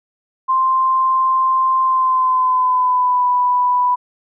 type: tone with pitch glide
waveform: sine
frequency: 1046.5 to 989.5 Hz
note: C6 to B5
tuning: 0 to +3 cents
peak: -12 dBFS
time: 0.48-3.96 s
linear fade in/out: 20 ms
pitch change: -97 cents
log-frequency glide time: 1.82-3.27 s
effects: none